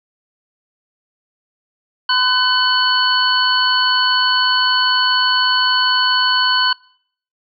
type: tone cluster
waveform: sine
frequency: 1017 / 1509 / 3004 / 4408 Hz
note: C6 / F#6 / F#7 / C#8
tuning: -50 / +34 / +26 / -11 cents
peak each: -18 dBFS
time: 2.09-6.73 s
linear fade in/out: 5 ms
effects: noise-tail reverb RT60 0.6 s tail -24 dB re dry